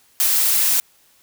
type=noise; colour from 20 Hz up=blue; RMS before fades=-17 dBFS; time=0.2-0.8 s; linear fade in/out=0 ms; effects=white hiss -56 dBFS RMS until 1.22 s